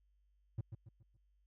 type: tone with echo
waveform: triangle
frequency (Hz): 110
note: A2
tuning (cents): 0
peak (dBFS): -33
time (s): 0.58-0.61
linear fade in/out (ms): 5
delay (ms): 140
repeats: 4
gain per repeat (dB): -8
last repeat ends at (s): 1.17
effects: added 50 Hz sine -70 dBFS peak until 1.46 s